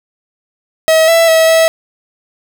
45% pulse tone with pitch steps, 640 / 663 / 646 / 650 Hz, D#5 / E5 / E5 / E5, +49 / +10 / -35 / -24 cents, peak -6 dBFS, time 0.88-1.68 s, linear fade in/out 0 ms, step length 200 ms, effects none

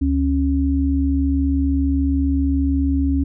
sine tone pair together, 72.6 / 274.1 Hz, D2 / C#4, -19 / -19 cents, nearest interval octave + major seventh, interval 2300 cents, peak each -18 dBFS, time 0.01-3.24 s, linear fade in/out 10 ms, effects none

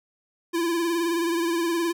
square tone with vibrato, 338 Hz, E4, 43 cents sharp, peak -23 dBFS, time 0.53-1.93 s, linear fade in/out 20 ms, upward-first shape sine, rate 19 Hz, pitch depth 50 cents each way, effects none

